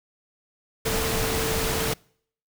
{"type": "tone in noise", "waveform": "sine", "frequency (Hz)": 446.6, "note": "A4", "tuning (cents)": 26, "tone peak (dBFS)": -29, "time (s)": [0.85, 1.94], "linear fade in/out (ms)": 10, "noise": "pink", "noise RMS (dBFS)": -26, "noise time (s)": [0.85, 1.94], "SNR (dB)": -6, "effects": ["noise-tail reverb RT60 0.6 s tail -26 dB re dry"]}